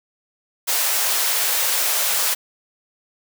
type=high-pass noise; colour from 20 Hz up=white; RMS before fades=-20 dBFS; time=0.67-2.35 s; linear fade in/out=20 ms; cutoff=480 Hz; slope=24 dB/octave; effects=none